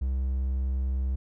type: tone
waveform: triangle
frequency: 65.41 Hz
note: C2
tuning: in tune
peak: -23 dBFS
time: 0.01-1.16 s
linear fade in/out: 10 ms
effects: none